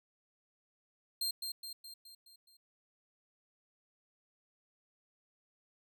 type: tone with echo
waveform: sawtooth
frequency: 4186 Hz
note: C8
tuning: in tune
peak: -30 dBFS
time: 1.21-1.31 s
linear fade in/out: 5 ms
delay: 210 ms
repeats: 6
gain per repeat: -5 dB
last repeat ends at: 2.57 s
effects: none